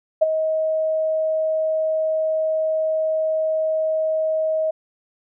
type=tone with ADSR envelope; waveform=sine; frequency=632 Hz; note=D#5; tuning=27 cents sharp; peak=-9 dBFS; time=0.21-4.71 s; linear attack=15 ms; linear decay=20 ms; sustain=-9 dB; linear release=8 ms; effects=none